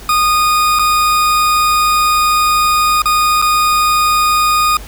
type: tone with dropouts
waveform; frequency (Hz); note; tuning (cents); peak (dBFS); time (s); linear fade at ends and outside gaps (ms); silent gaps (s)
40% pulse; 1232; D#6; -17; -9; 0.09-4.77; 2; 0.789-0.793 / 3.02-3.056 / 3.417-3.423
effects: added 50 Hz sine -31 dBFS peak until 4.87 s + pink hiss -35 dBFS RMS until 4.87 s